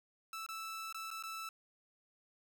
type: tone with dropouts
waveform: sawtooth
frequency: 1318.5 Hz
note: E6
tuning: in tune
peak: -38 dBFS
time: 0.33-1.49 s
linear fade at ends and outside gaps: 2 ms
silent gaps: 0.464-0.488 / 0.926-0.945 / 1.105-1.112 / 1.226-1.236 s
effects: none